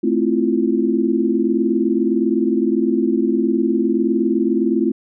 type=chord; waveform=sine; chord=F major seventh; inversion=first; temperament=equal; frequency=220 / 261.6 / 329.6 / 349.2 Hz; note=A3 / C4 / E4 / F4; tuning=0 / 0 / 0 / 0 cents; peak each=-20 dBFS; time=0.03-4.92 s; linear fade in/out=10 ms; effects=none